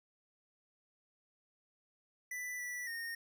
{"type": "tone with pitch steps", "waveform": "square", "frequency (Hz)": [1984, 1962, 1845], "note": ["B6", "B6", "A#6"], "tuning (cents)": [7, -12, -18], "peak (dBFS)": -40, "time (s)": [2.31, 3.15], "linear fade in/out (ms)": 5, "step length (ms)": 280, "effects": []}